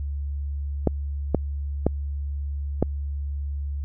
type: clicks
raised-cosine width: 2 ms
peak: -5 dBFS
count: 4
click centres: 0.873 / 1.347 / 1.866 / 2.826 s
effects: added 71 Hz sine -26 dBFS peak until 3.84 s